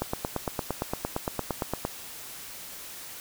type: click train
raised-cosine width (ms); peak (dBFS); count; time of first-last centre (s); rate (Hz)
1; -13; 17; 0.02-1.851; 8.74
effects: white hiss -42 dBFS RMS until 3.2 s